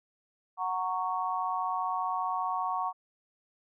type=chord; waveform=sine; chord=F# major; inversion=none; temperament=just; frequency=740 / 925 / 1110 Hz; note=F#5 / A#5 / C#6; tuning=0 / -14 / +2 cents; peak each=-33 / -34 / -32 dBFS; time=0.57-2.93 s; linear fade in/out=50 ms; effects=none